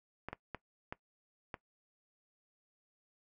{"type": "clicks", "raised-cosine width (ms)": 0.5, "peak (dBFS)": -25, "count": 5, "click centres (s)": [0.286, 0.33, 0.547, 0.925, 1.542], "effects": ["noise-tail reverb RT60 0.1 s tail -19 dB re dry"]}